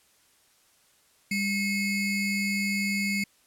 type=ring-modulated tone; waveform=square; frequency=1183 Hz; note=D6; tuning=12 cents sharp; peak=-23 dBFS; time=1.31-3.24 s; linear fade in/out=5 ms; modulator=983 Hz; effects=white hiss -63 dBFS RMS until 3.46 s + low-pass 12000 Hz 12 dB/octave